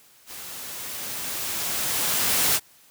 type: noise with level ramp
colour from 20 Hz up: white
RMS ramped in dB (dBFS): -39 to -20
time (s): 0.26-2.6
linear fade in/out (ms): 50
effects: white hiss -55 dBFS RMS until 2.9 s + high-pass 60 Hz 12 dB/octave